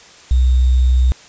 sine tone with sample-and-hold, 63.1 Hz, B1, 38 cents sharp, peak -9 dBFS, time 0.31-1.12 s, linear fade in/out 0 ms, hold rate 3675 Hz, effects white hiss -42 dBFS RMS until 1.28 s + resampled to 16000 Hz

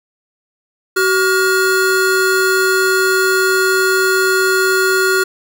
square tone pair together, 378.3 / 1426 Hz, F#4 / F6, +38 / +36 cents, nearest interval octave + major seventh, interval 2298 cents, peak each -15 dBFS, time 0.96-5.24 s, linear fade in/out 10 ms, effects none

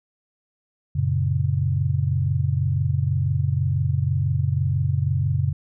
sine chord, F# major, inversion none, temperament equal, 92.5 / 116.54 / 138.59 Hz, F#2 / A#2 / C#3, 0 / 0 / 0 cents, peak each -23 / -25 / -22 dBFS, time 0.95-5.53 s, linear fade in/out 10 ms, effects none

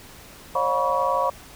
sine tone cluster, 542 / 600 / 713 / 971 / 1126 Hz, C#5 / D5 / F5 / B5 / C#6, -39 / +37 / +36 / -30 / +27 cents, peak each -25 / -30 / -28 / -24 / -25 dBFS, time 0.55-1.3 s, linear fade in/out 5 ms, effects pink hiss -45 dBFS RMS until 1.55 s

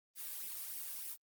blue noise with flanger, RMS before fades -44 dBFS, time 0.15-1.17 s, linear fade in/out 50 ms, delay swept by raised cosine 0.35 to 1.85 ms, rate 3.3 Hz, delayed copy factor +0.6, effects Opus 32 kbps

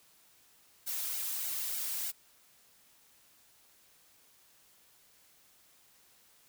blue noise with flanger, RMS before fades -36 dBFS, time 0.86-2.12 s, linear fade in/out 20 ms, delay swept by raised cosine 1.3 to 3.3 ms, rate 3.3 Hz, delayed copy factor +1, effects white hiss -64 dBFS RMS until 6.48 s

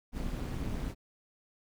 brown noise with amplitude modulation, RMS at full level -32 dBFS, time 0.12-0.95 s, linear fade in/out 50 ms, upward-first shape sine, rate 211 Hz, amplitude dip 80%, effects none

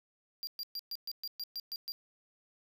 square tone bursts, 4763 Hz, D8, 24 cents sharp, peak -37 dBFS, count 10, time 0.43-1.92 s, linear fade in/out 0 ms, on 41 ms, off 120 ms, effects none

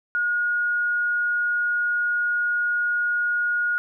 sine tone, 1440 Hz, F#6, 47 cents flat, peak -20 dBFS, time 0.15-3.78 s, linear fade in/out 0 ms, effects none

